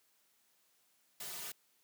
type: noise with comb filter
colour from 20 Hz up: white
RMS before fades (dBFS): -44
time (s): 1.2-1.52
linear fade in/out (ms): 5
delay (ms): 3.7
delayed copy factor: -1
effects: white hiss -73 dBFS RMS until 1.83 s + high-pass 150 Hz 12 dB/octave